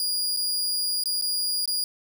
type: tone with dropouts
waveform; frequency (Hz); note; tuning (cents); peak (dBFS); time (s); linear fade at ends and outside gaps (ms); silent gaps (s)
sawtooth; 4856; D#8; -43; -21; 0-1.84; 1; 0.365-0.371 / 1.037-1.057 / 1.213-1.222 / 1.657-1.676
effects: none